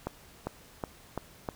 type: accelerating click train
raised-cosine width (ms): 1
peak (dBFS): -18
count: 5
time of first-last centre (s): 0.07-1.488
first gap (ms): 400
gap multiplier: 0.92
effects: pink hiss -55 dBFS RMS until 1.55 s